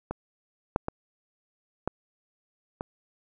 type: clicks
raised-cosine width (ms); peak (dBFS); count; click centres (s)
1; -17 / -9 / -15 / -13 / -18; 5; 0.11 / 0.761 / 0.884 / 1.876 / 2.809
effects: none